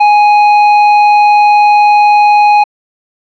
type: tone with hard clipping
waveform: triangle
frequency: 832 Hz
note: G#5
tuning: 3 cents sharp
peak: -5 dBFS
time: 0-2.64 s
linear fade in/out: 10 ms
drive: 12 dB
effects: low-pass 4000 Hz 12 dB/octave